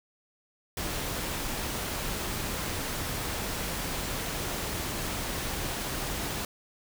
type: noise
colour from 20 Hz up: pink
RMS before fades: -33 dBFS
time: 0.77-6.45 s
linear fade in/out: 2 ms
effects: none